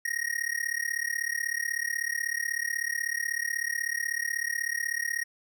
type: tone with amplitude modulation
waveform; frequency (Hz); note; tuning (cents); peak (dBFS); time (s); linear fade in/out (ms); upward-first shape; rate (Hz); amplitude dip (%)
square; 1875; A#6; +10; -25; 0.05-5.24; 5; sine; 36.2; 95
effects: none